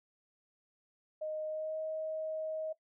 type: tone with pitch glide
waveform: sine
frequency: 620 to 630.1 Hz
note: D#5 to D#5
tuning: -6 to +22 cents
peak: -35 dBFS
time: 1.21-2.73 s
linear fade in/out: 10 ms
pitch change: +28 cents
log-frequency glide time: 1.47-1.78 s
effects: noise-tail reverb RT60 0.1 s tail -17 dB re dry